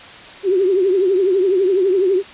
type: tone with vibrato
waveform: sine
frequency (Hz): 378.5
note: F#4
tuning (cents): +39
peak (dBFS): -12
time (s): 0.43-2.23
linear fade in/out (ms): 50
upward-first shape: triangle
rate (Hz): 12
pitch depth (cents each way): 130
effects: white hiss -37 dBFS RMS until 2.33 s + resampled to 8000 Hz